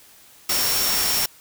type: tone in noise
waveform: sine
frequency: 5500 Hz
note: F8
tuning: 27 cents flat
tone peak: -25 dBFS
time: 0.49-1.26 s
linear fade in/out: 5 ms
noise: white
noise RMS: -22 dBFS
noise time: 0.49-1.26 s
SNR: -6 dB
effects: white hiss -50 dBFS RMS until 1.4 s